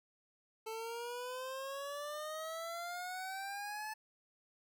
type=exponential sweep; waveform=25% pulse; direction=up; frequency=439.7 to 871 Hz; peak=-37 dBFS; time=0.66-3.94 s; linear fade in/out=10 ms; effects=none